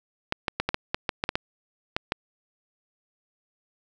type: clicks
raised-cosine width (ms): 0.3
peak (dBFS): -8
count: 12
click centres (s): 0.324 / 0.482 / 0.6 / 0.69 / 0.744 / 0.945 / 1.092 / 1.239 / 1.291 / 1.355 / 1.965 / 2.121
effects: none